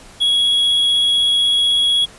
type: tone with vibrato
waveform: triangle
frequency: 3333 Hz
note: G#7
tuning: 5 cents sharp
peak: -11 dBFS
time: 0.2-2.06 s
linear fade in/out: 20 ms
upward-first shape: triangle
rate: 16 Hz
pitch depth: 11 cents each way
effects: pink hiss -42 dBFS RMS until 2.18 s + resampled to 24000 Hz